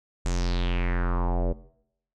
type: tone with low-pass filter sweep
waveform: square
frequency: 44 Hz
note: F1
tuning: 14 cents sharp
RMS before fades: -25 dBFS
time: 0.25-1.53 s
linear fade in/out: 10 ms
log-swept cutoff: 7800 to 520 Hz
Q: 3.8
effects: noise-tail reverb RT60 0.7 s tail -19 dB re dry